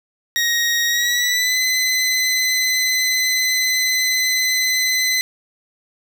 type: tone with pitch glide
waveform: 20% pulse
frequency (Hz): 1880 to 2027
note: A#6 to B6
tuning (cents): +14 to +45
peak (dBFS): -11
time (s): 0.36-5.21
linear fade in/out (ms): 0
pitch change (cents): +131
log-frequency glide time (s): 0.87-1.6
effects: none